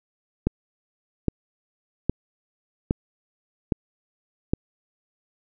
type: click train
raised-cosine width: 3 ms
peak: -7 dBFS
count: 6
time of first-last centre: 0.47-4.535 s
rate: 1.23 Hz
effects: none